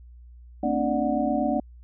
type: tone cluster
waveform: sine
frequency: 228.2 / 266.7 / 294.5 / 591 / 735 Hz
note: A#3 / C4 / D4 / D5 / F#5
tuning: -37 / +33 / +5 / +11 / -12 cents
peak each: -28 dBFS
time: 0.63-1.6 s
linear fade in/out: 5 ms
effects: added 60 Hz sine -44 dBFS peak until 1.83 s